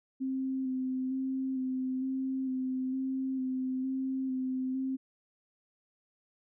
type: tone with vibrato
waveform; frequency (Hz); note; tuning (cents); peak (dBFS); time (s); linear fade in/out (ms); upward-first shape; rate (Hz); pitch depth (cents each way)
sine; 261.4; C4; -1; -30; 0.2-4.97; 20; square; 1.1; 17
effects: none